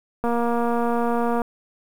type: click train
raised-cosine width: 1 ms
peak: -11 dBFS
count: 279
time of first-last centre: 0.24-1.418 s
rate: 236 Hz
effects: 7-bit